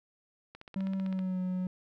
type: click train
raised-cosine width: 0.3 ms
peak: -31 dBFS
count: 11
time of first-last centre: 0.55-1.191 s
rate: 15.6 Hz
type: tone with pitch glide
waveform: triangle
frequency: 192.2 to 183.63 Hz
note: G3 to F#3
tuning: -34 to -13 cents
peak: -28 dBFS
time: 0.76-1.67 s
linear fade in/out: 2 ms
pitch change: -79 cents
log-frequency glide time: 0.96-1.4 s
effects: none